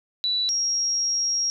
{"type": "tone pair in turn", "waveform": "sine", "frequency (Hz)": [3951, 5605], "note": ["B7", "F8"], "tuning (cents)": [0, 5], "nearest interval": "tritone", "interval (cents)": 605, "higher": "second", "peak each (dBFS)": -21, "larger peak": "neither", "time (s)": [[0.24, 0.49], [0.49, 1.5]], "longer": "second", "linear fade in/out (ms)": 0, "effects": []}